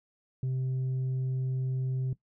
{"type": "tone", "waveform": "sine", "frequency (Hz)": 130, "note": "C3", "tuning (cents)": -11, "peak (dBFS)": -25, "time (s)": [0.43, 2.13], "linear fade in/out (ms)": 2, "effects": ["noise-tail reverb RT60 0.1 s tail -19 dB re dry", "tanh soft clip ceiling -27 dBFS"]}